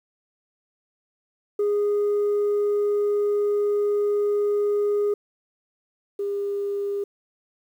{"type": "tone pair in turn", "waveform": "sine", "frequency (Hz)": [412, 403.1], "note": ["G#4", "G4"], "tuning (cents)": [-14, 48], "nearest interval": "unison", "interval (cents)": 38, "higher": "first", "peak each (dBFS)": [-17, -23], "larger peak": "first", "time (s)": [[1.59, 5.14], [6.19, 7.04]], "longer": "first", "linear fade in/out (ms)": 5, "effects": ["tanh soft clip ceiling -18 dBFS", "9-bit"]}